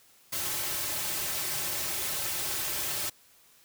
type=noise with comb filter; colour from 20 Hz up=white; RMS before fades=-32 dBFS; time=0.32-3.1 s; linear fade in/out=10 ms; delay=4.2 ms; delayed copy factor=-0.7; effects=white hiss -60 dBFS RMS until 3.64 s